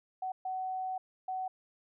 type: tone bursts at uneven times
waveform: sine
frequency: 750 Hz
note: F#5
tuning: 23 cents sharp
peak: -33 dBFS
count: 3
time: 0.22-0.32 / 0.45-0.98 / 1.28-1.48 s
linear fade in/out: 5 ms
effects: none